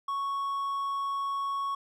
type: tone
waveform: triangle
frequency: 1108.7 Hz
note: C#6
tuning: in tune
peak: -27 dBFS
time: 0.08-1.75 s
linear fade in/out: 5 ms
effects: none

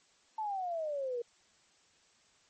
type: exponential sweep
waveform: sine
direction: down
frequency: 890 to 466.2 Hz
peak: -33 dBFS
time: 0.38-1.22 s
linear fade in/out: 5 ms
effects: white hiss -67 dBFS RMS until 2.49 s + MP3 32 kbps

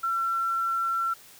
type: tone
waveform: sine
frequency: 1353 Hz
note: E6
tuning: 45 cents sharp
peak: -24 dBFS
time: 0.03-1.14 s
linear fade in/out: 10 ms
effects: white hiss -51 dBFS RMS until 1.39 s

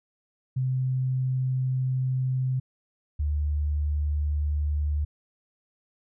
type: tone pair in turn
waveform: sine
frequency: 129.5 / 74.1 Hz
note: C3 / D2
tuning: -17 / +16 cents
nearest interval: minor seventh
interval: 967 cents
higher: first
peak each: -23 dBFS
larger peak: neither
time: 0.56-2.6 / 3.19-5.05 s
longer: first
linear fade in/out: 10 ms
effects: none

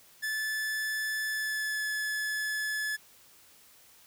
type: tone with pitch glide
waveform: 45% pulse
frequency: 1740 to 1719 Hz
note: A6 to A6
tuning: -20 to -41 cents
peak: -30 dBFS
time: 0.22-2.97 s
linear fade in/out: 20 ms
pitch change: -21 cents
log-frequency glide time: 1.26-1.87 s
effects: white hiss -58 dBFS RMS until 4.06 s

